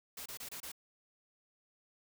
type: noise bursts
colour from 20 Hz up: white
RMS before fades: -45 dBFS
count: 5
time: 0.17-0.718 s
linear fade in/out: 5 ms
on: 88 ms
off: 27 ms
effects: none